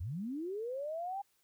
sine linear sweep, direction up, 72.4 to 810 Hz, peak -36 dBFS, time 0-1.22 s, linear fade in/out 10 ms, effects white hiss -74 dBFS RMS until 1.43 s

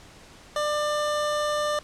25% pulse tone, 596 Hz, D5, 25 cents sharp, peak -20 dBFS, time 0.56-1.79 s, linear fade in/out 2 ms, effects pink hiss -49 dBFS RMS until 1.83 s + low-pass 8000 Hz 12 dB/octave

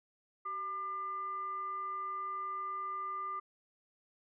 sine tone with frequency modulation, 1198 Hz, D6, 34 cents sharp, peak -36 dBFS, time 0.45-3.4 s, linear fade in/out 10 ms, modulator 815 Hz, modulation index 0.25, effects none

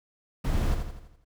brown noise with echo, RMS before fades -26 dBFS, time 0.44-0.75 s, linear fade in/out 10 ms, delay 83 ms, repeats 6, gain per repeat -6 dB, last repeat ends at 1.248 s, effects none

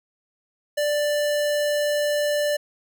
square tone, 589 Hz, D5, 5 cents sharp, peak -21 dBFS, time 0.77-2.57 s, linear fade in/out 10 ms, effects none

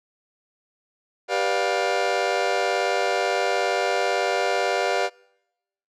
sawtooth chord, G dominant seventh, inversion none, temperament just, 392 / 490 / 588 / 705.6 Hz, G4 / B4 / D5 / F5, 0 / -14 / +2 / +18 cents, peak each -23 / -23 / -22 / -21 dBFS, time 1.28-5.1 s, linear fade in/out 50 ms, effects noise-tail reverb RT60 0.9 s tail -26 dB re dry + low-pass 5000 Hz 12 dB/octave

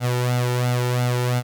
sawtooth tone with flanger, 123.47 Hz, B2, in tune, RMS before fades -21 dBFS, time 0-1.43 s, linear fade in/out 50 ms, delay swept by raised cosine 1.4 to 2.23 ms, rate 2.9 Hz, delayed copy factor +0.7, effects none

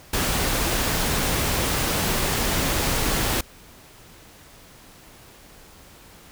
pink noise, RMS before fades -23 dBFS, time 0.13-3.41 s, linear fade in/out 5 ms, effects pink hiss -48 dBFS RMS until 6.31 s

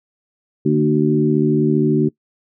harmonic tone with a mistuned harmonic, 75.2 Hz, D2, 42 cents sharp, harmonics 2 / 3 / 4 / 5, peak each -18 / -18 / -18 / -18 dBFS, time 0.65-2.09 s, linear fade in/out 10 ms, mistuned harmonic 3, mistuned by +21 cents, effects noise-tail reverb RT60 0.1 s tail -22 dB re dry

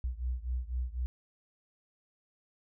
sine beating tone pair, 60.4 / 64.4 Hz, B1 / C2, -38 / -27 cents, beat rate 4 Hz, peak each -34 / -36 dBFS, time 0.04-1.06 s, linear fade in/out 0 ms, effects none

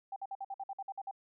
sine tone bursts, 784 Hz, G5, in tune, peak -37 dBFS, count 11, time 0.12-1.112 s, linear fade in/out 5 ms, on 42 ms, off 53 ms, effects none

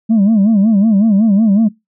sine tone with vibrato, 210 Hz, G#3, 19 cents sharp, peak -5 dBFS, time 0.09-1.69 s, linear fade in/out 20 ms, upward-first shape sine, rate 5.4 Hz, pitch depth 150 cents each way, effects noise-tail reverb RT60 0.2 s tail -25 dB re dry + tanh soft clip ceiling -6 dBFS

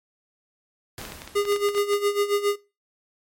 pink noise with exponential decay, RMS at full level -36 dBFS, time 0.98-2.18 s, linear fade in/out 1 ms, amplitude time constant 260 ms
clicks, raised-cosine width 0.2 ms, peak -19 dBFS, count 12, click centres 1.015 / 1.052 / 1.121 / 1.219 / 1.276 / 1.453 / 1.523 / 1.562 / 1.688 / 1.749 / 1.779 / 1.934 s
square tone with tremolo, 407.9 Hz, G#4, 31 cents flat, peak -19 dBFS, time 1.35-2.56 s, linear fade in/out 10 ms, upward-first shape sine, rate 7.3 Hz, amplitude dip 80%
effects noise-tail reverb RT60 0.3 s tail -22 dB re dry + MP3 64 kbps

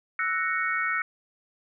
sine chord, F# dominant seventh, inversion third, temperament equal, 1318.5 / 1480 / 1864.7 / 2217 Hz, E6 / F#6 / A#6 / C#7, 0 / 0 / 0 / 0 cents, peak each -30 dBFS, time 0.19-1.02 s, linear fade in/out 2 ms, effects none

